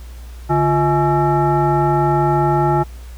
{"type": "tone with frequency modulation", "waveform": "sine", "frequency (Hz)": 349.2, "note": "F4", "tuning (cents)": 0, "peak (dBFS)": -12, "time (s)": [0.49, 2.84], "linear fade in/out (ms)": 20, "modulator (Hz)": 494, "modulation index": 1.5, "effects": ["added 60 Hz sine -31 dBFS peak until 3.17 s", "pink hiss -46 dBFS RMS until 3.17 s"]}